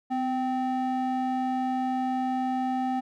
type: ring-modulated tone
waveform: triangle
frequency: 517 Hz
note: C5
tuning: 21 cents flat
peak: -20 dBFS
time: 0.1-3.01 s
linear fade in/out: 20 ms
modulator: 262 Hz
effects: none